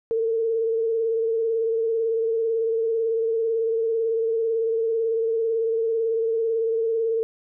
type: tone with vibrato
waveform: sine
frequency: 452.4 Hz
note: A4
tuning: 48 cents sharp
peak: -20 dBFS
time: 0.11-7.23 s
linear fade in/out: 0 ms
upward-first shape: sine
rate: 18 Hz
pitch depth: 32 cents each way
effects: none